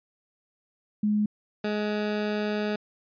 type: tone pair in turn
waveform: sine / 20% pulse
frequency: 210 / 210 Hz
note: G#3 / G#3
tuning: +19 / +19 cents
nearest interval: unison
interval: 0 cents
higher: neither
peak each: -21 dBFS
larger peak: neither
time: 1.03-1.26 / 1.64-2.76 s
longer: second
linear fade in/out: 5 ms
effects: resampled to 11025 Hz